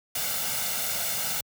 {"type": "noise with comb filter", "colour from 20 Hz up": "white", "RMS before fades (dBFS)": -29, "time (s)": [0.15, 1.41], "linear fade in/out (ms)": 5, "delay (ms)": 1.4, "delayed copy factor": 0.65, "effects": ["high-pass 80 Hz 12 dB/octave"]}